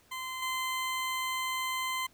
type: tone with level steps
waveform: 20% pulse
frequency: 1034 Hz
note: C6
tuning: 21 cents flat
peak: -31 / -26 dBFS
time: 0.11-2.07 s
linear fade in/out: 10 ms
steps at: 0.42 s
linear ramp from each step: 5 ms
effects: pink hiss -63 dBFS RMS until 2.13 s